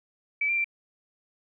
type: tone with pitch steps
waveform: sine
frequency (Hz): 2301 / 2372 / 2352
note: D7 / D7 / D7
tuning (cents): -36 / +17 / +2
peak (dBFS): -23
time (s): 0.41-0.644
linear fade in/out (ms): 5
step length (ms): 78
effects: none